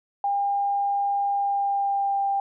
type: tone with pitch glide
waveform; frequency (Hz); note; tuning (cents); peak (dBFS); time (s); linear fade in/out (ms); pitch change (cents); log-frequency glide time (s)
sine; 803 to 793.3; G5 to G5; +41 to +20; -21; 0.24-2.4; 2; -21; 1.3-2.25
effects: none